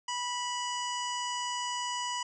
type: harmonic tone with a mistuned harmonic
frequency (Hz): 981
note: B5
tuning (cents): -12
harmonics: 1 / 2 / 3 / 5 / 6 / 7 / 8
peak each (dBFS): -34 / -42 / -38 / -44 / -45 / -43 / -47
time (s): 0.08-2.23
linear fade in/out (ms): 5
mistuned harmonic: 8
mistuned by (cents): +38
effects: none